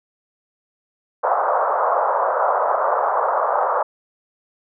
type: band-pass noise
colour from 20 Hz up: pink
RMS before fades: -19 dBFS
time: 1.23-3.83 s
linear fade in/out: 10 ms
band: 520 to 1300 Hz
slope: 48 dB/octave
effects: none